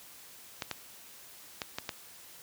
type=clicks; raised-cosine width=0.2 ms; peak=-16 dBFS; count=5; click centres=0.622 / 0.713 / 1.618 / 1.785 / 1.892 s; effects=white hiss -52 dBFS RMS until 2.42 s + high-pass 60 Hz 12 dB/octave